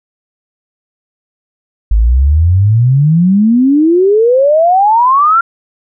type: exponential sweep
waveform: sine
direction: up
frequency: 50.5 to 1396.9 Hz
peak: -5 dBFS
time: 1.91-5.41 s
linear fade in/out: 5 ms
effects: none